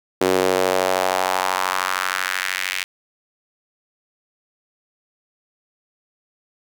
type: tone with high-pass filter sweep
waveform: sawtooth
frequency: 93 Hz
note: F#2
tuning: 9 cents sharp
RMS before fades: -21 dBFS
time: 0.21-2.84 s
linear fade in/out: 5 ms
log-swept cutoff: 370 to 2300 Hz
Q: 2.2
effects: none